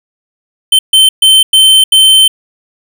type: tone bursts at uneven times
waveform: square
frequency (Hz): 3092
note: G7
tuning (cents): -24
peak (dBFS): -3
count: 5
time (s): 0.72-0.79 / 0.93-1.09 / 1.22-1.43 / 1.53-1.84 / 1.92-2.28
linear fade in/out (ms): 5
effects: none